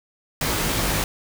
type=noise with comb filter; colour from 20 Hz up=pink; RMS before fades=-23 dBFS; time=0.41-1.04 s; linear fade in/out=2 ms; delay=19 ms; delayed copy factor=+0.5; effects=none